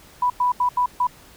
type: tone bursts at uneven times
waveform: sine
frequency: 987.8 Hz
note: B5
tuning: in tune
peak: -16 dBFS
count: 5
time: 0.22-0.3 / 0.4-0.52 / 0.6-0.69 / 0.77-0.86 / 1-1.07 s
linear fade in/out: 5 ms
effects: pink hiss -48 dBFS RMS until 1.36 s